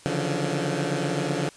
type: tone cluster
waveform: 15% pulse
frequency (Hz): 140.3 / 148.3 / 171.6 / 182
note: C#3 / D3 / F3 / F#3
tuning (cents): +21 / +17 / -30 / -28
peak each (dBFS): -23 / -23 / -23 / -28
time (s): 0.06-1.49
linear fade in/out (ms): 0
effects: white hiss -50 dBFS RMS until 1.56 s + resampled to 22050 Hz